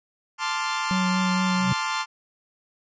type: chord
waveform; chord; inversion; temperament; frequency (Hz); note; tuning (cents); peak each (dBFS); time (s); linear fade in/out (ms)
sawtooth; D minor seventh; second; equal; 880 / 1046.5 / 1174.7 / 1396.9; A5 / C6 / D6 / F6; 0 / 0 / 0 / 0; -26 / -25 / -29 / -27; 0.38-2.06; 50
type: tone with vibrato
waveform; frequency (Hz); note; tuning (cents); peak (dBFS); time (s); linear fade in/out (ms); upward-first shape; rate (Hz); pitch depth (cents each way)
triangle; 185; F#3; 0; -20; 0.91-1.72; 0; sine; 4.3; 14
type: tone with exponential growth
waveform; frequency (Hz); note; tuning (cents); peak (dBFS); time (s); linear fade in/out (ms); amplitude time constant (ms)
sine; 130; C3; -11; -20; 1.5-1.73; 2; 48
effects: resampled to 16000 Hz